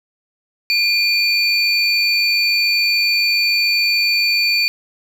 triangle tone pair together, 2410 / 4547 Hz, D7 / C#8, +44 / +43 cents, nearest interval major seventh, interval 1099 cents, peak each -15 dBFS, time 0.7-4.68 s, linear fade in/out 0 ms, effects none

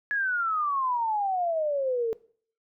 sine exponential sweep, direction down, 1700 to 441.2 Hz, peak -24 dBFS, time 0.11-2.13 s, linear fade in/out 0 ms, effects noise-tail reverb RT60 0.5 s tail -20 dB re dry

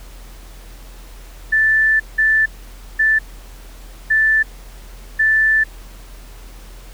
sine tone bursts at uneven times, 1760 Hz, A6, in tune, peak -11 dBFS, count 5, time 1.52-2 / 2.18-2.46 / 2.99-3.19 / 4.1-4.43 / 5.19-5.64 s, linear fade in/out 10 ms, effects added 42 Hz sine -35 dBFS peak until 6.93 s + pink hiss -44 dBFS RMS until 6.93 s

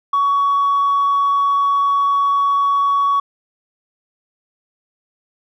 triangle tone with tanh clipping, 1123 Hz, C#6, 22 cents sharp, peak -13 dBFS, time 0.13-3.2 s, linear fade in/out 5 ms, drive 5 dB, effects none

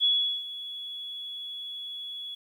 sine tone with ADSR envelope, 3378 Hz, G#7, 29 cents sharp, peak -19 dBFS, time 0-2.35 s, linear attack 38 ms, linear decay 390 ms, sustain -16 dB, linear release 8 ms, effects 10-bit

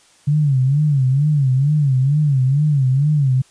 sine tone with vibrato, 140 Hz, C#3, 18 cents sharp, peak -12 dBFS, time 0.27-3.42 s, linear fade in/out 10 ms, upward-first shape sine, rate 2.2 Hz, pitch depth 150 cents each way, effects white hiss -52 dBFS RMS until 3.5 s + resampled to 22050 Hz

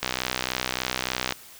click train, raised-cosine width 0.2 ms, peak -7 dBFS, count 83, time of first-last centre 0.03-1.323 s, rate 63.4 Hz, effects white hiss -47 dBFS RMS until 1.59 s

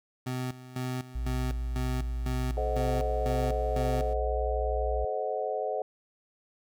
25% pulse tone with tremolo, 127.3 Hz, C3, 47 cents flat, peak -27 dBFS, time 0.26-4.14 s, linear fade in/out 10 ms, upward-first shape square, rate 2 Hz, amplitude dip 80%
sine tone, 58.27 Hz, A#1, in tune, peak -29 dBFS, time 1.15-5.05 s, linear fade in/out 5 ms
sine chord, A diminished seventh, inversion none, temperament equal with one note detuned, 431.2 / 523.3 / 622.3 / 740 Hz, A4 / C5 / Eb5 / Gb5, -35 / 0 / 0 / 0 cents, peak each -34 dBFS, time 2.57-5.82 s, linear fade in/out 2 ms
effects none

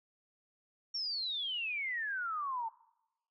sine exponential sweep, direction down, 5600 to 880 Hz, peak -34 dBFS, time 0.94-2.69 s, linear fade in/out 10 ms, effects noise-tail reverb RT60 0.9 s tail -21 dB re dry

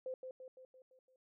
sine tone with echo, 516 Hz, C5, 24 cents flat, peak -39 dBFS, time 0.06-0.14 s, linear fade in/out 2 ms, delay 170 ms, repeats 6, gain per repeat -5 dB, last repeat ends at 1.16 s, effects none

